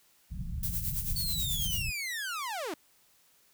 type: low-pass noise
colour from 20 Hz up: pink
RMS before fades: -36 dBFS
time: 0.3-1.92 s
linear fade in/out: 20 ms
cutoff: 180 Hz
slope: 48 dB/octave
type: noise with tremolo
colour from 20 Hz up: violet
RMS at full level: -33 dBFS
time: 0.63-1.82 s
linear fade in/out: 2 ms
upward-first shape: sine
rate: 9.2 Hz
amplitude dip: 65%
type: linear sweep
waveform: sawtooth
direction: down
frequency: 4483 to 277.2 Hz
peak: -30 dBFS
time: 1.16-2.74 s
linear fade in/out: 2 ms
effects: white hiss -65 dBFS RMS until 3.53 s